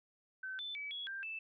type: tone with pitch steps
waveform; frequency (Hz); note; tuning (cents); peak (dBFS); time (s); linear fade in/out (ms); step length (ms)
sine; 1532 / 3521 / 2289 / 3352 / 1582 / 2639; G6 / A7 / D7 / G#7 / G6 / E7; -40 / 0 / -45 / +15 / +15 / +1; -40; 0.43-1.39; 5; 160
effects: none